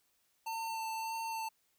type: tone with vibrato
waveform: square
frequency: 897 Hz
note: A5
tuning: 33 cents sharp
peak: -37 dBFS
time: 0.46-1.49 s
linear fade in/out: 10 ms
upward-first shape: sine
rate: 1.7 Hz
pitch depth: 14 cents each way
effects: white hiss -75 dBFS RMS until 1.78 s